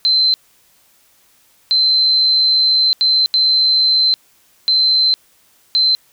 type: tone bursts at uneven times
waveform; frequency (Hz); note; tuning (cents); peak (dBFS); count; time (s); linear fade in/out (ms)
sine; 4087; C8; -41; -10; 6; 0.05-0.34 / 1.71-2.93 / 3.01-3.26 / 3.34-4.14 / 4.68-5.14 / 5.75-5.95; 0
effects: white hiss -54 dBFS RMS until 6.12 s